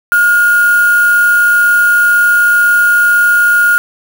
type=tone with quantisation; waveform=sine; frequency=1429 Hz; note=F6; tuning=39 cents sharp; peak=-6 dBFS; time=0.12-3.78 s; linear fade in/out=0 ms; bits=3; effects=none